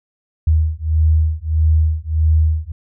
sine beating tone pair, 78 / 79.6 Hz, D#2 / D#2, +5 / +40 cents, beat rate 1.6 Hz, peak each -15 dBFS, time 0.47-2.72 s, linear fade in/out 5 ms, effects none

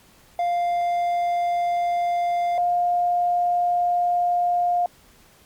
triangle / sine tone pair in turn, 698.5 / 705.8 Hz, F5 / F5, 0 / +18 cents, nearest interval unison, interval 18 cents, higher second, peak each -18 dBFS, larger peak neither, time 0.39-2.58 / 2.58-4.86 s, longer second, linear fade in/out 2 ms, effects pink hiss -54 dBFS RMS until 5.45 s + Opus 48 kbps

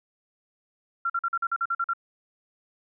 sine tone bursts, 1370 Hz, F6, 34 cents flat, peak -23 dBFS, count 10, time 1.05-1.935 s, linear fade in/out 5 ms, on 48 ms, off 45 ms, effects none

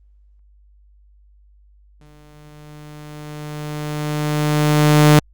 sawtooth tone with exponential growth, 150 Hz, D3, 37 cents sharp, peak -3 dBFS, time 2.01-5.19 s, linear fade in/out 0 ms, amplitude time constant 690 ms, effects added 50 Hz sine -48 dBFS peak until 5.33 s + Opus 24 kbps

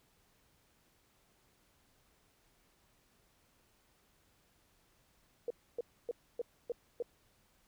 sine tone bursts, 476.8 Hz, A#4, 39 cents sharp, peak -33 dBFS, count 6, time 5.48-7.024 s, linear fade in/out 2 ms, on 24 ms, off 280 ms, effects pink hiss -71 dBFS RMS until 7.67 s

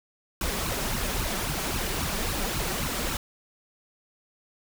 pink noise with flanger, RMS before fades -29 dBFS, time 0.41-3.17 s, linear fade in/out 2 ms, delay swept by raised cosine 0.71 to 5.31 ms, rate 3.7 Hz, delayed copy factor +0.75, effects none

